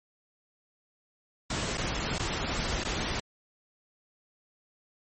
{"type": "noise with dropouts", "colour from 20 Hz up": "pink", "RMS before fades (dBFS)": -31, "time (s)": [1.5, 3.2], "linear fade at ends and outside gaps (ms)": 5, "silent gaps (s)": [[1.774, 1.779], [2.184, 2.194], [2.838, 2.848]], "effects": ["MP3 32 kbps"]}